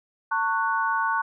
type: chord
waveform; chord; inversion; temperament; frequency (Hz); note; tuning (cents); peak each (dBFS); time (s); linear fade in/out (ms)
sine; F# minor; first; equal with one note detuned; 902.1 / 1108.7 / 1480; A5 / C#6 / F#6; +43 / 0 / 0; -26; 0.31-1.22; 10
effects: none